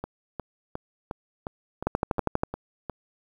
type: two click trains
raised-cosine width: 1 ms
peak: -18 / -9 dBFS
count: 9 / 8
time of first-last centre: 0.04-2.897 / 1.87-2.435 s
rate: 2.8 / 12.4 Hz
effects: 8-bit